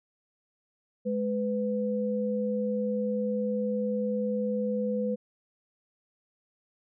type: tone pair together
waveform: sine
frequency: 210 / 499.5 Hz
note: G#3 / B4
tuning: +19 / +20 cents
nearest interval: octave + minor third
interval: 1501 cents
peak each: -29 / -29 dBFS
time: 1.05-5.16 s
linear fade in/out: 20 ms
effects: none